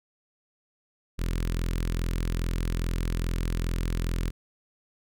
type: tone with notch filter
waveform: sawtooth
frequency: 42.42 Hz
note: F1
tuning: 50 cents flat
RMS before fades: -28 dBFS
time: 1.18-4.31 s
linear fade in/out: 20 ms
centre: 750 Hz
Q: 0.84
effects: none